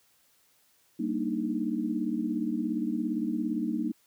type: chord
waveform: sine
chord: Eb major seventh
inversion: first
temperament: equal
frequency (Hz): 196 / 233.1 / 293.7 / 311.1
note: G3 / Bb3 / D4 / Eb4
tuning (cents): 0 / 0 / 0 / 0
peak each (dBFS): -35 / -31 / -35 / -32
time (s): 0.99-3.92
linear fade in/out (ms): 10
effects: white hiss -66 dBFS RMS until 4.06 s + high-pass 60 Hz 12 dB/octave